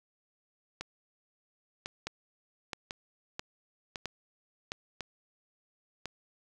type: two click trains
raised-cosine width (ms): 0.2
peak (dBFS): -20 / -18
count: 6 / 5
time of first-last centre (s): 0.81-6.057 / 2.07-4.719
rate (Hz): 0.953 / 1.51
effects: none

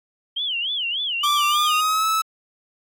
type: tone with vibrato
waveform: sine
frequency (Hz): 3086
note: G7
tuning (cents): -28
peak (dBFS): -22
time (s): 0.36-1.81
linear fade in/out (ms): 10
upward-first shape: sine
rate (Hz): 3.4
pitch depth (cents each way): 210
type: tone with pitch glide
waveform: 45% pulse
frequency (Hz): 1174.7 to 1303.4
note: D6 to E6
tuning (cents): 0 to -20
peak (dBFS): -18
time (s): 1.23-2.22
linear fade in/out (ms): 10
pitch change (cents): +180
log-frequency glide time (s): 1.44-2.07
effects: AAC 64 kbps

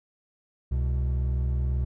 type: tone pair together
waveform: triangle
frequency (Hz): 66.8 / 125.38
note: C2 / B2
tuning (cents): +36 / +27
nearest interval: major seventh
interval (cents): 1091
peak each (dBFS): -22 / -29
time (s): 0.71-1.85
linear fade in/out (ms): 10
effects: none

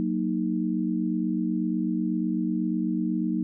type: chord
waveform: sine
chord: D# minor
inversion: first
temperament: equal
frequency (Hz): 185 / 233.1 / 311.1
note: F#3 / A#3 / D#4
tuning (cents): 0 / 0 / 0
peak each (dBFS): -28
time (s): 0-3.43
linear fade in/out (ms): 0
effects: none

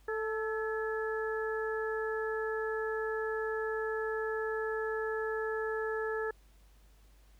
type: harmonic tone with a mistuned harmonic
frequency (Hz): 440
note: A4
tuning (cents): 0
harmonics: 1 / 2 / 3 / 4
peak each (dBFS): -33 / -43 / -42 / -39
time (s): 0.08-6.31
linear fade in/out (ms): 5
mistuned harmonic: 4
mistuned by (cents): -52
effects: added 50 Hz sine -58 dBFS peak until 7.39 s + pink hiss -68 dBFS RMS until 7.39 s

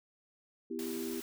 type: chord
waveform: sine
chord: E minor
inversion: second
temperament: equal with one note detuned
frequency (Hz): 246.9 / 329.6 / 394.5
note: B3 / E4 / G4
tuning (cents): 0 / 0 / +11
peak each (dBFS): -40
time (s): 0.7-1.21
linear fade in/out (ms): 10
type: noise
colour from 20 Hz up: white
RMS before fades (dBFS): -46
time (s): 0.79-1.22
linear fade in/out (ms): 0
effects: none

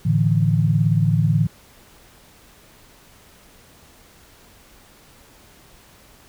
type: chord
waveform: sine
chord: A suspended fourth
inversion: none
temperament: just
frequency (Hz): 110 / 146.67 / 165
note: A2 / D3 / E3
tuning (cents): 0 / -2 / +2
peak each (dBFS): -19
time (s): 0.05-1.47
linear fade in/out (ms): 10
effects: pink hiss -50 dBFS RMS until 6.28 s

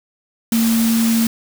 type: tone in noise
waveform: sine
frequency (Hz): 227.7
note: A#3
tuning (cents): -40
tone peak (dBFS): -13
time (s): 0.52-1.27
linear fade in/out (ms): 2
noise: white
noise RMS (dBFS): -24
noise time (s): 0.52-1.27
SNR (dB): +8
effects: none

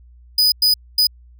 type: tone bursts at uneven times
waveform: 45% pulse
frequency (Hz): 4978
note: D#8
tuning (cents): 0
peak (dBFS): -11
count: 3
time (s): 0.38-0.52 / 0.62-0.74 / 0.98-1.07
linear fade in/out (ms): 5
effects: added 60 Hz sine -43 dBFS peak until 1.39 s

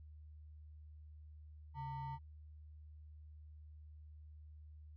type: ring-modulated tone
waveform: triangle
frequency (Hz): 523.3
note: C5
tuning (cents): 0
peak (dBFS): -37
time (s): 1.74-2.19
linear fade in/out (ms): 50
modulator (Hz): 386
effects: added 76 Hz sine -53 dBFS peak until 4.96 s + resampled to 11025 Hz

